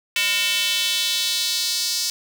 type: tone with high-pass filter sweep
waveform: square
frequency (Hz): 203.6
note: G#3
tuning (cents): -34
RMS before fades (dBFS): -22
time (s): 0.16-2.1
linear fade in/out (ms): 2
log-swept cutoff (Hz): 2600 to 5000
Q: 2.7
effects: none